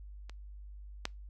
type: clicks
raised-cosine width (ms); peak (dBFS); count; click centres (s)
0.2; -30 / -15; 2; 0.296 / 1.054
effects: noise-tail reverb RT60 0.2 s tail -26 dB re dry + added 50 Hz sine -45 dBFS peak until 1.29 s